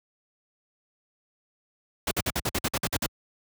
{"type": "noise bursts", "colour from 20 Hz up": "pink", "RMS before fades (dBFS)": -26, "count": 11, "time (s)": [2.07, 3.063], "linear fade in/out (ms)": 5, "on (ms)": 43, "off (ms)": 52, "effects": ["high-pass 60 Hz 12 dB/octave"]}